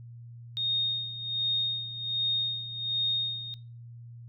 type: tone with tremolo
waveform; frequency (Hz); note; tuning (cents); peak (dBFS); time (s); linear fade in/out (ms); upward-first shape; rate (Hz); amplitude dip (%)
sine; 3702; A#7; -13; -25; 0.57-3.54; 0; sine; 1.3; 75
effects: noise-tail reverb RT60 0.4 s tail -23 dB re dry + added 118 Hz sine -43 dBFS peak until 4.28 s